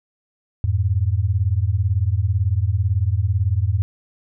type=beating tone pair; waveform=sine; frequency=87.31 / 105.31 Hz; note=F2 / G#2; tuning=0 / +25 cents; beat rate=18 Hz; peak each=-19 dBFS; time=0.64-3.82 s; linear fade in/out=0 ms; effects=none